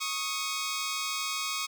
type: tone pair together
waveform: 10% pulse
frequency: 1105 / 1252.5 Hz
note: C#6 / D#6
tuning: -6 / +11 cents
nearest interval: major second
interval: 217 cents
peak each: -25 / -25 dBFS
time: 0-1.67 s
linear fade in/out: 20 ms
effects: none